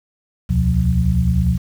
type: tone cluster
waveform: sine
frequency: 67.4 / 77.4 / 124.5 / 178.2 Hz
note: C#2 / D#2 / B2 / F3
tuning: -48 / -9 / +14 / +35 cents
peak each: -19 dBFS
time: 0.49-1.58 s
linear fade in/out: 20 ms
effects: 7-bit